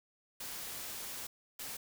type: noise bursts at uneven times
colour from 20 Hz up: white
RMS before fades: -43 dBFS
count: 2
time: 0.4-1.27 / 1.59-1.77 s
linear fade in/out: 5 ms
effects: none